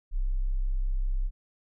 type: tone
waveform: sine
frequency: 32.59 Hz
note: C1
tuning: 6 cents flat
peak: -24 dBFS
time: 0.11-1.31 s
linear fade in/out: 50 ms
effects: none